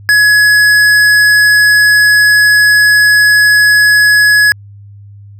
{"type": "tone with tanh clipping", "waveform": "sine", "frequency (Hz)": 1686, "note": "G#6", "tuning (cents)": 26, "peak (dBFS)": -6, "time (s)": [0.09, 4.52], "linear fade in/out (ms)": 0, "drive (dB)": 15, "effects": ["added 101 Hz sine -31 dBFS peak until 5.39 s"]}